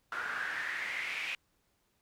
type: noise with band-pass filter sweep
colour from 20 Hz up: pink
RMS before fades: -37 dBFS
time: 0.12-1.35 s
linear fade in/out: 2 ms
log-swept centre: 1400 to 2500 Hz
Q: 5.8
effects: pink hiss -75 dBFS RMS until 2.01 s